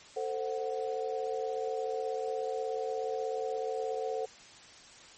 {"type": "chord", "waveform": "sine", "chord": "F# diminished", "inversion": "first", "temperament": "equal with one note detuned", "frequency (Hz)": [446.7, 523.3, 740], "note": ["A4", "C5", "F#5"], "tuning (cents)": [26, 0, 0], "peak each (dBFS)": [-34, -36, -38], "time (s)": [0.16, 4.26], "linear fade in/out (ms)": 10, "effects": ["white hiss -53 dBFS RMS until 5.17 s", "MP3 32 kbps"]}